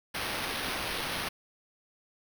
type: noise with sample-and-hold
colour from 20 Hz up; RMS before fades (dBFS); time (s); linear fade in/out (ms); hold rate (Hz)
white; -34; 0.14-1.29; 10; 7350
effects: none